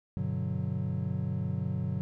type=chord; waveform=triangle; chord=G major seventh; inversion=none; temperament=equal; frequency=98 / 123.47 / 146.83 / 185 Hz; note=G2 / B2 / D3 / F#3; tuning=0 / 0 / 0 / 0 cents; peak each=-33 dBFS; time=0.17-2.01 s; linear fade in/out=0 ms; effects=none